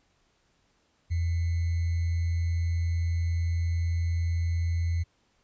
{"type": "tone with sample-and-hold", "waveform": "sine", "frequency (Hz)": 84.4, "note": "E2", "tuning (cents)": 41, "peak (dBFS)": -24, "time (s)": [1.1, 5.04], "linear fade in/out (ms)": 20, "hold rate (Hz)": 2100, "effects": ["pink hiss -69 dBFS RMS until 5.43 s", "resampled to 16000 Hz"]}